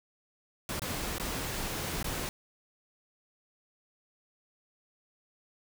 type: noise with dropouts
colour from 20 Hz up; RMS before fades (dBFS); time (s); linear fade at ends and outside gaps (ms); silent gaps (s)
pink; -35; 0.69-2.29; 1; 0.795-0.819 / 1.183-1.198 / 2.028-2.043
effects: none